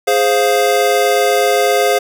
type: chord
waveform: square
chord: F minor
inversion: first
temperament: equal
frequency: 415.3 / 523.3 / 698.5 Hz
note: Ab4 / C5 / F5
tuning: 0 / 0 / 0 cents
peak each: -16 dBFS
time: 0.07-1.99 s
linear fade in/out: 10 ms
effects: none